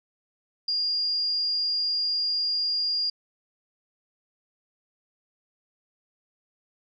sine tone with amplitude modulation, 4816 Hz, D8, 43 cents sharp, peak -22 dBFS, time 0.68-3.1 s, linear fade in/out 5 ms, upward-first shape sine, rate 168 Hz, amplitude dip 30%, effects none

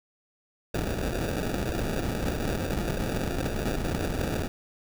pink noise with sample-and-hold, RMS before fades -29 dBFS, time 0.74-4.48 s, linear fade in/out 5 ms, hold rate 1050 Hz, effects none

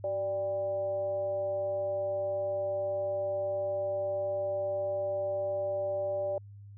sine tone with frequency modulation, 587.3 Hz, D5, in tune, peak -29 dBFS, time 0.04-6.38 s, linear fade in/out 2 ms, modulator 209 Hz, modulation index 0.4, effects added 101 Hz sine -46 dBFS peak until 6.77 s

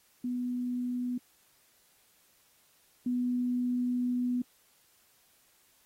sine tone pair in turn, 246.9 / 246.9 Hz, B3 / B3, 0 / 0 cents, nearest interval unison, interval 0 cents, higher neither, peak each -30 / -27 dBFS, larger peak second, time 0.24-1.18 / 3.06-4.42 s, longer second, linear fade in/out 5 ms, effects white hiss -66 dBFS RMS until 5.85 s + AAC 48 kbps

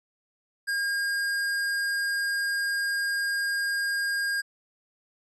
square tone, 1618 Hz, G#6, 46 cents flat, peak -26 dBFS, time 0.67-4.42 s, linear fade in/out 20 ms, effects resampled to 24000 Hz

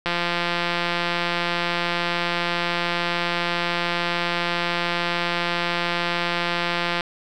click train, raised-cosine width 0.3 ms, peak -7 dBFS, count 1203, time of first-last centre 0.06-7.008 s, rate 173 Hz, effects none

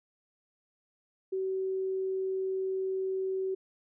sine tone, 380 Hz, F#4, 46 cents sharp, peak -29 dBFS, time 1.32-3.55 s, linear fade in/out 10 ms, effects none

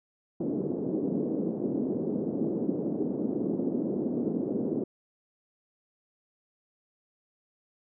pink band-pass noise, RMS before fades -30 dBFS, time 0.4-4.84 s, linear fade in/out 5 ms, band 210 to 410 Hz, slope 24 dB/octave, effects none

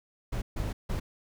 brown noise bursts at uneven times, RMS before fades -31 dBFS, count 3, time 0.32-0.42 / 0.56-0.73 / 0.89-1 s, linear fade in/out 10 ms, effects none

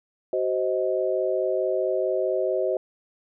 sine chord, C diminished, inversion second, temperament just, 376.7 / 523.3 / 627.9 Hz, Gb4 / C5 / Eb5, +31 / 0 / +16 cents, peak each -26 dBFS, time 0.33-2.77 s, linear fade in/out 2 ms, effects none

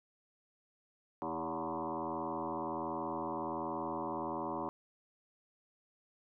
sine tone with frequency modulation, 649 Hz, E5, 27 cents flat, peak -35 dBFS, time 1.22-4.69 s, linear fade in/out 0 ms, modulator 81.3 Hz, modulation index 5.3, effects none

